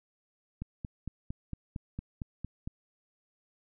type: click train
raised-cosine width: 5 ms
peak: -24 dBFS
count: 10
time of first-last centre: 0.62-2.675 s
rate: 4.38 Hz
effects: none